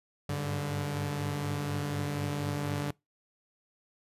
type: tone cluster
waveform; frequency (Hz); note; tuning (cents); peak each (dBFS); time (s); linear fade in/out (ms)
sawtooth; 96.6 / 100.7 / 144.8; G2 / G2 / D3; -25 / +47 / -24; -35 / -35 / -28; 0.29-2.91; 5
effects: noise-tail reverb RT60 0.2 s tail -24 dB re dry + resampled to 32000 Hz